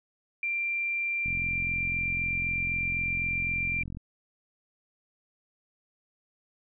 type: tone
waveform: sine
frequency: 2368 Hz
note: D7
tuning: 14 cents sharp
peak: -27 dBFS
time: 0.43-3.83 s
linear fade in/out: 2 ms
type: click train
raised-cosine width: 5 ms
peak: -26 dBFS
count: 120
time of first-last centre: 1.26-3.971 s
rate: 43.9 Hz
effects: none

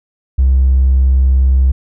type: tone with tanh clipping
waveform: triangle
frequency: 65.5 Hz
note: C2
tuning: 2 cents sharp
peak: -6 dBFS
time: 0.38-1.72 s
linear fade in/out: 10 ms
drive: 1 dB
effects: none

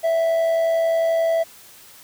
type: tone with amplitude modulation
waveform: triangle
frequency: 659.3 Hz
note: E5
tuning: in tune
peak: -13 dBFS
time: 0.03-1.44 s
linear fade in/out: 20 ms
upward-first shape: sine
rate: 91.2 Hz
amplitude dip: 35%
effects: white hiss -46 dBFS RMS until 2.03 s

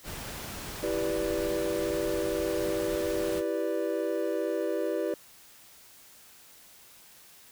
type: noise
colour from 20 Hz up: pink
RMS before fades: -39 dBFS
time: 0.03-3.43 s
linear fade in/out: 50 ms
type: chord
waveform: triangle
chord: E minor seventh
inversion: none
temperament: equal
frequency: 329.6 / 392 / 493.9 / 587.3 Hz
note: E4 / G4 / B4 / D5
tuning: 0 / 0 / 0 / 0 cents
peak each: -31 dBFS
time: 0.83-5.14 s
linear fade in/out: 2 ms
effects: white hiss -54 dBFS RMS until 7.51 s

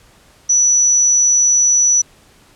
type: tone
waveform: sine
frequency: 5920 Hz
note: F#8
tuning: in tune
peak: -9 dBFS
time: 0.49-2.02 s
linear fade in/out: 10 ms
effects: pink hiss -49 dBFS RMS until 2.55 s + low-pass 11000 Hz 12 dB/octave

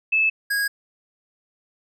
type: tone pair in turn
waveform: sine / square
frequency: 2614 / 1644.5 Hz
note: E7 / G#6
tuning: -15 / -18 cents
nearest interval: minor sixth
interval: 803 cents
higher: first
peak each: -16 / -21 dBFS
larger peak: first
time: 0.12-0.3 / 0.5-0.68 s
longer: neither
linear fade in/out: 10 ms
effects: none

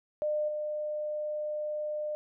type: tone with level steps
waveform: sine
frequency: 603 Hz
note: D5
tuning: 46 cents sharp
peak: -27 / -31 dBFS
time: 0.22-2.15 s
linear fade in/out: 0 ms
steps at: 0.48 s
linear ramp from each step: 5 ms
effects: none

